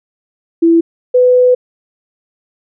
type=tone pair in turn; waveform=sine; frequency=332.9 / 499.5 Hz; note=E4 / B4; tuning=+17 / +20 cents; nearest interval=perfect fifth; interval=703 cents; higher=second; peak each=-5 dBFS; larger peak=neither; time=0.62-0.81 / 1.14-1.55 s; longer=second; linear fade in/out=10 ms; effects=none